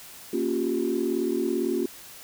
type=chord; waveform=sine; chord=G half-diminished seventh; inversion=first; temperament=equal with one note detuned; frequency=233.1 / 277.2 / 353.9 / 392 Hz; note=Bb3 / Db4 / F4 / G4; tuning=0 / 0 / +23 / 0 cents; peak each=-30 / -29 / -26 / -30 dBFS; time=0.33-1.86 s; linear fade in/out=5 ms; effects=tanh soft clip ceiling -14 dBFS + white hiss -45 dBFS RMS until 2.23 s